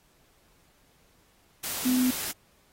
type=tone in noise; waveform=sine; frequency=253.6 Hz; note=B3; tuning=46 cents sharp; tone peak=-21 dBFS; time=1.85-2.11 s; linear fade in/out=10 ms; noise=white; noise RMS=-33 dBFS; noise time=1.63-2.32 s; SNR=+9 dB; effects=pink hiss -64 dBFS RMS until 2.72 s + AAC 48 kbps